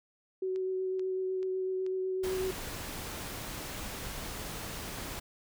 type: tone with vibrato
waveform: sine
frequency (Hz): 375.1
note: F#4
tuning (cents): +24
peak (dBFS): -30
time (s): 0.42-2.51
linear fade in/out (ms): 5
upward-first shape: sine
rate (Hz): 8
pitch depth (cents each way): 11
type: click train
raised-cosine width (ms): 0.2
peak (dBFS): -35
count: 7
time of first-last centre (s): 0.56-3.169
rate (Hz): 2.3
type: noise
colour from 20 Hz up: pink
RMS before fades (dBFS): -40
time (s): 2.23-5.2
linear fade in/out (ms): 10
effects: none